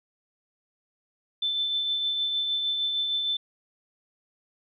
sine tone with tremolo, 3530 Hz, A7, 5 cents sharp, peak -23 dBFS, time 1.42-3.37 s, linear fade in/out 5 ms, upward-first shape triangle, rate 6.5 Hz, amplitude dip 35%, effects none

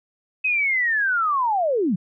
sine linear sweep, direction down, 2560 to 156.6 Hz, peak -18 dBFS, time 0.44-1.96 s, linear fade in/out 10 ms, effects none

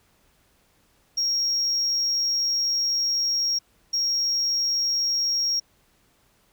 sine tone bursts at uneven times, 5588 Hz, F8, in tune, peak -19 dBFS, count 2, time 1.17-3.59 / 3.93-5.6 s, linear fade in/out 10 ms, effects tanh soft clip ceiling -19 dBFS + pink hiss -63 dBFS RMS until 6.52 s

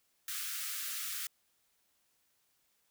white high-pass noise, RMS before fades -39 dBFS, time 0.28-1.27 s, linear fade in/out 2 ms, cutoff 1200 Hz, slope 96 dB/octave, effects white hiss -75 dBFS RMS until 2.9 s

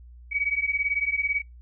sine beating tone pair, 2256 / 2274 Hz, C#7 / C#7, +30 / +44 cents, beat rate 18 Hz, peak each -27 / -26 dBFS, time 0.31-1.42 s, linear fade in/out 20 ms, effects noise-tail reverb RT60 0.2 s tail -25 dB re dry + added 60 Hz sine -44 dBFS peak until 1.61 s

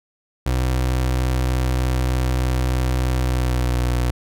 30% pulse tone with pitch glide, 63.3 to 61.39 Hz, B1 to B1, +43 to -10 cents, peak -15 dBFS, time 0.46-4.11 s, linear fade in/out 5 ms, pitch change -53 cents, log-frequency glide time 3.19-3.79 s, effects none

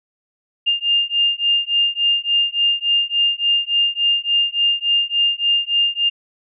sine beating tone pair, 2807 / 2810.5 Hz, F7 / F7, +8 / +10 cents, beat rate 3.5 Hz, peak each -18 dBFS, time 0.66-6.1 s, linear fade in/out 20 ms, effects none

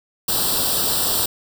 white noise with comb filter, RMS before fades -20 dBFS, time 0.28-1.26 s, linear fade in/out 5 ms, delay 0.23 ms, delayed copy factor +0.85, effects none

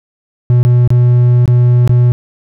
triangle tone with dropouts, 122.3 Hz, B2, 16 cents flat, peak -3 dBFS, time 0.5-2.12 s, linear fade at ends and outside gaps 0 ms, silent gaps 0.63-0.65 / 0.876-0.904 / 1.457-1.478 / 1.876-1.894 s, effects none

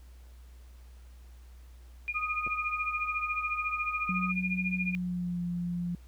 sine tone with tremolo, 2424 Hz, D#7, 46 cents flat, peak -27 dBFS, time 2.08-4.95 s, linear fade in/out 0 ms, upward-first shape triangle, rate 14 Hz, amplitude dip 100%
sine tone, 1244.5 Hz, D#6, in tune, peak -33 dBFS, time 2.14-4.32 s, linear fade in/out 20 ms
clicks, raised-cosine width 2 ms, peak -31 dBFS, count 2, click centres 2.466 / 2.475 s
sine tone with pitch glide, 183.9 to 174.79 Hz, F#3 to F3, -10 to +2 cents, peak -30 dBFS, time 4.09-5.95 s, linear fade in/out 2 ms, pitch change -88 cents, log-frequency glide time 4.71-5.42 s
effects added 61 Hz sine -48 dBFS peak until 6.07 s + pink hiss -64 dBFS RMS until 6.07 s

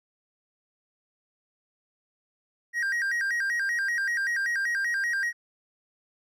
triangle tone with vibrato, 1735 Hz, A6, 25 cents flat, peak -23 dBFS, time 2.73-5.33 s, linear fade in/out 50 ms, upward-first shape square, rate 5.2 Hz, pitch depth 150 cents each way, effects none

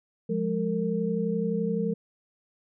sine tone cluster, 176.6 / 208.3 / 456.9 Hz, F3 / G#3 / A#4, +20 / +5 / -35 cents, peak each -29 dBFS, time 0.29-1.94 s, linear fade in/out 10 ms, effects none

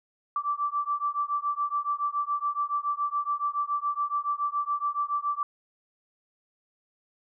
sine beating tone pair, 1162 / 1169.1 Hz, D6 / D6, -19 / -8 cents, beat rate 7.1 Hz, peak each -29 / -29 dBFS, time 0.36-5.43 s, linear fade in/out 2 ms, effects none

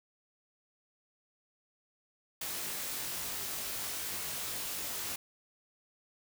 white noise with comb filter, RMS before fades -38 dBFS, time 2.41-5.16 s, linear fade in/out 5 ms, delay 20 ms, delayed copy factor +0.65, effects none

